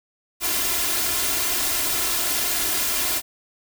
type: noise with comb filter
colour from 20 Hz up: white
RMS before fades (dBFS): -23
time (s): 0.4-3.22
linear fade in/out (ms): 50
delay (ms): 2.9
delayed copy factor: +0.7
effects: none